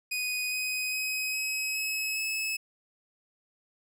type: tone with pitch steps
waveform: sawtooth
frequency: 2489 / 2509 / 2530 / 2550 / 2571 / 2592 Hz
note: D#7 / D#7 / D#7 / D#7 / E7 / E7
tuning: 0 / +14 / +28 / +42 / -44 / -30 cents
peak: -26 dBFS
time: 0.11-2.57 s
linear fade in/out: 10 ms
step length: 410 ms
effects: none